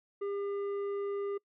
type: tone with tanh clipping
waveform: sine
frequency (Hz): 401.6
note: G4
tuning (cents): +42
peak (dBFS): -34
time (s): 0.21-1.38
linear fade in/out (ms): 10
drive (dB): 8
effects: noise-tail reverb RT60 0.1 s tail -25 dB re dry